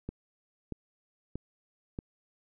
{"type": "click train", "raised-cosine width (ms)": 3, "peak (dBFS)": -23, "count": 4, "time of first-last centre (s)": [0.09, 1.989], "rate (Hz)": 1.58, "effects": []}